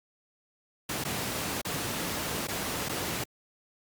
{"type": "noise with dropouts", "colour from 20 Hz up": "pink", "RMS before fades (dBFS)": -32, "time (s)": [0.89, 3.24], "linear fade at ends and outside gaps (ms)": 5, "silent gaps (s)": [[1.04, 1.049], [1.615, 1.649], [2.472, 2.483], [2.887, 2.893]], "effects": ["high-pass 100 Hz 12 dB/octave", "Opus 48 kbps"]}